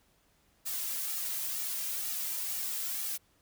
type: noise with flanger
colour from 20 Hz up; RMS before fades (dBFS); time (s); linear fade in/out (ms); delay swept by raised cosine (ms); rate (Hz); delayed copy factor
blue; -35; 0.65-3.18; 20; 1.9 to 2.75; 2.1; -0.6
effects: pink hiss -69 dBFS RMS until 3.41 s